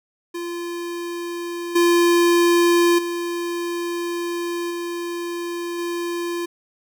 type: tone with level steps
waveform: square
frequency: 344.9 Hz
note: F4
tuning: 22 cents flat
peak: -27 / -14 / -24 / -26 / -24 dBFS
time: 0.34-6.46 s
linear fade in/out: 10 ms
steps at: 1.75 / 2.98 / 4.7 / 5.78 s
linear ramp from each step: 10 ms
effects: none